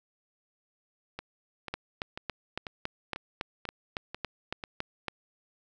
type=two click trains; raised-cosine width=0.3 ms; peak=-16 / -21 dBFS; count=13 / 8; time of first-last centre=1.74-5.083 / 1.19-4.638 s; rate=3.59 / 2.03 Hz; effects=none